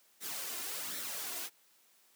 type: noise with flanger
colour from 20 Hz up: white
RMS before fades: -40 dBFS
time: 0.2-1.5 s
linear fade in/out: 50 ms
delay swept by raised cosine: 0.51 to 2.91 ms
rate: 1.3 Hz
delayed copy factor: +0.55
effects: white hiss -67 dBFS RMS until 2.15 s + high-pass 200 Hz 12 dB/octave